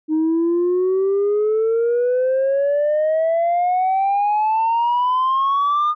sine exponential sweep, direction up, 308.7 to 1226 Hz, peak -13 dBFS, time 0.08-5.95 s, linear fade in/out 50 ms, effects tanh soft clip ceiling -13 dBFS

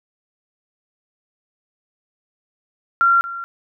sine tone with echo, 1376 Hz, F6, 26 cents flat, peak -11 dBFS, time 3.01-3.21 s, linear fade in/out 0 ms, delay 230 ms, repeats 1, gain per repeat -15 dB, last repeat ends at 3.44 s, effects none

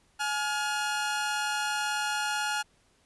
sawtooth tone pair together, 844 / 1419.4 Hz, G#5 / F6, +28 / +28 cents, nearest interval major sixth, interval 900 cents, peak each -27 dBFS, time 0.19-2.63 s, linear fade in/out 20 ms, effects pink hiss -66 dBFS RMS until 3.05 s + resampled to 24000 Hz

